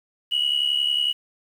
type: tone pair together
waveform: sine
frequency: 2885 / 2956 Hz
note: F#7 / F#7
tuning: -44 / -2 cents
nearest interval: unison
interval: 42 cents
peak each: -21 dBFS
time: 0.31-1.13 s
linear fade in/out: 20 ms
effects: tanh soft clip ceiling -15 dBFS + 8-bit